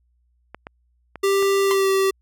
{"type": "clicks", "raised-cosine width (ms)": 0.5, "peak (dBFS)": -19, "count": 4, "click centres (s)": [0.546, 0.669, 1.157, 1.426]}
{"type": "tone with pitch glide", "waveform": "square", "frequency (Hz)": [393.7, 386.5], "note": ["G4", "G4"], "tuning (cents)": [8, -24], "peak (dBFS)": -17, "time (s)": [1.23, 2.11], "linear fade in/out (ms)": 10, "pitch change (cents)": -32, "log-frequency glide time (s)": [1.63, 1.89]}
{"type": "tone with exponential decay", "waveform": "sawtooth", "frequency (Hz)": 1034, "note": "C6", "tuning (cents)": -21, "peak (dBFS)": -16, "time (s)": [1.71, 1.79], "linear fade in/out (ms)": 0, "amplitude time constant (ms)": 17}
{"effects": ["added 60 Hz sine -61 dBFS peak until 2.21 s"]}